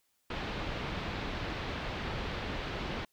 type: low-pass noise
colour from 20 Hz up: pink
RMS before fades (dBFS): -37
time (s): 0.3-3.05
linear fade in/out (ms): 5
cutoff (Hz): 3900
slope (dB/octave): 24
effects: white hiss -75 dBFS RMS until 3.12 s